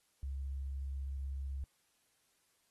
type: tone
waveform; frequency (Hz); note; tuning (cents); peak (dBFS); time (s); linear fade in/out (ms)
sine; 68.1; C#2; -30; -37; 0.23-1.64; 0
effects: white hiss -75 dBFS RMS until 2.7 s + AAC 32 kbps